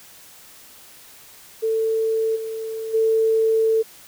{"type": "tone with level steps", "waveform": "sine", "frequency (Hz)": 445.1, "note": "A4", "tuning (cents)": 20, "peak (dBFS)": [-18, -26, -15], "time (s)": [1.62, 3.83], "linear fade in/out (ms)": 20, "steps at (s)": [2.35, 2.93], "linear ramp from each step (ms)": 20, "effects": ["white hiss -46 dBFS RMS until 4.07 s"]}